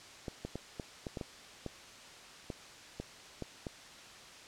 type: clicks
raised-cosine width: 2 ms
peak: -25 dBFS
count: 12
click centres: 0.282 / 0.45 / 0.556 / 0.798 / 1.068 / 1.172 / 1.212 / 1.663 / 2.502 / 3 / 3.423 / 3.668 s
effects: white hiss -52 dBFS RMS until 4.47 s + low-pass 6000 Hz 12 dB/octave